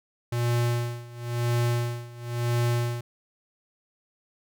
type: tone with tremolo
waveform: square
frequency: 119.5 Hz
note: A#2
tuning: 43 cents sharp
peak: -22 dBFS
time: 0.32-3.01 s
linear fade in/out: 5 ms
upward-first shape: sine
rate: 0.97 Hz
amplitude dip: 90%
effects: none